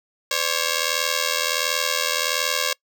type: ring-modulated tone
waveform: 5% pulse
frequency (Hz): 548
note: C#5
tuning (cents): -20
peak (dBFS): -6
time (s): 0.31-2.73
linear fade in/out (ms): 0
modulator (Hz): 40.7
effects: noise-tail reverb RT60 0.1 s tail -24 dB re dry